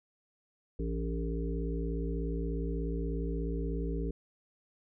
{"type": "harmonic tone with a mistuned harmonic", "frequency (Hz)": 56.7, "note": "A#1", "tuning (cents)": -47, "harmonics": [1, 3, 5, 7, 8], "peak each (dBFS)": [-33, -38, -40, -41, -42], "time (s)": [0.79, 4.11], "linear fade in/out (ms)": 5, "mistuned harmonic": 3, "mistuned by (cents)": -19, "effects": []}